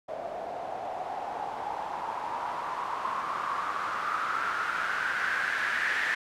blue noise with low-pass filter sweep, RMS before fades -32 dBFS, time 0.08-6.15 s, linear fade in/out 10 ms, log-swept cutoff 640 to 1800 Hz, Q 6, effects none

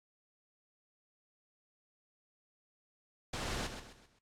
pink noise with echo, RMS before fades -38 dBFS, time 3.33-3.67 s, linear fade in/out 5 ms, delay 130 ms, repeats 4, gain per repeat -8 dB, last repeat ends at 4.19 s, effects low-pass 7000 Hz 12 dB/octave + AAC 64 kbps

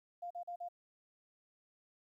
sine tone bursts, 700 Hz, F5, 4 cents sharp, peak -40 dBFS, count 4, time 0.22-0.687 s, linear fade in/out 10 ms, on 86 ms, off 41 ms, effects 13-bit

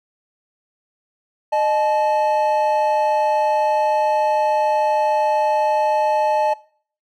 triangle tone pair together, 612 / 863.5 Hz, D#5 / A5, -29 / -33 cents, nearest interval tritone, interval 596 cents, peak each -17 / -16 dBFS, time 1.52-6.54 s, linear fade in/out 10 ms, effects noise-tail reverb RT60 0.5 s tail -21 dB re dry

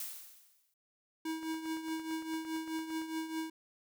blue noise with exponential decay, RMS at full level -39 dBFS, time 0-0.74 s, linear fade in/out 2 ms, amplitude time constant 160 ms
square tone with tremolo, 320.4 Hz, E4, 49 cents flat, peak -34 dBFS, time 1.25-3.5 s, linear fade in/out 5 ms, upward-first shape triangle, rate 4.8 Hz, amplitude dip 70%
click train, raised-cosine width 0.5 ms, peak -39 dBFS, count 15, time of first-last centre 1.43-3.017 s, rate 8.82 Hz
effects none

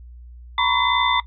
sine tone cluster, 938 / 1000 / 1121 / 2034 / 3557 Hz, A#5 / B5 / C#6 / C7 / A7, +11 / +21 / +19 / -50 / +18 cents, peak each -23 dBFS, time 0.58-1.2 s, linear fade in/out 2 ms, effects noise-tail reverb RT60 0.1 s tail -17 dB re dry + added 60 Hz sine -38 dBFS peak until 1.26 s

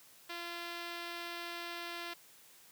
5% pulse tone with notch filter, 343.5 Hz, F4, 29 cents flat, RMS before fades -43 dBFS, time 0.29-2.14 s, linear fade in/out 10 ms, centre 10000 Hz, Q 1.3, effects white hiss -60 dBFS RMS until 2.71 s + high-pass 100 Hz 12 dB/octave

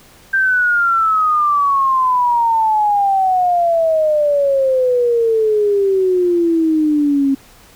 sine exponential sweep, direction down, 1581 to 269.7 Hz, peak -11 dBFS, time 0.33-7.35 s, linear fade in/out 10 ms, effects pink hiss -45 dBFS RMS until 7.75 s

